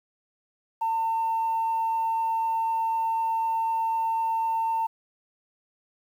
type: tone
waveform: sine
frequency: 902 Hz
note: A5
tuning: 43 cents sharp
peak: -22 dBFS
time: 0.81-4.87 s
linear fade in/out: 10 ms
effects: tanh soft clip ceiling -19 dBFS + 9-bit